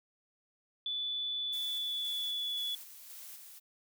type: tone with pitch glide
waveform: sine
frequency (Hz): 3475 to 3419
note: A7 to G#7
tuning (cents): -22 to +50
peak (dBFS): -33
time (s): 0.86-2.75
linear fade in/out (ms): 2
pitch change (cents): -28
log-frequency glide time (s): 1.39-2.62
type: noise with tremolo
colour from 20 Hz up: blue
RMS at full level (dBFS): -48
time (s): 1.52-3.6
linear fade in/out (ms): 20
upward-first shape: square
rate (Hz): 1.9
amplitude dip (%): 35
effects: none